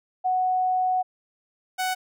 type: tone pair in turn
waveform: sine / sawtooth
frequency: 740 / 744.3 Hz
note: F#5 / F#5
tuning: 0 / +10 cents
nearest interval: unison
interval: 10 cents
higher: second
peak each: -20 dBFS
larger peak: neither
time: 0.24-1.03 / 1.78-1.95 s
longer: first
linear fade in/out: 20 ms
effects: none